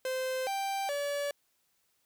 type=tone with pitch steps; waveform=45% pulse; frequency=518 / 785 / 573 Hz; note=C5 / G5 / D5; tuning=-17 / +2 / -43 cents; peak=-31 dBFS; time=0.05-1.31 s; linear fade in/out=2 ms; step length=420 ms; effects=white hiss -74 dBFS RMS until 2.05 s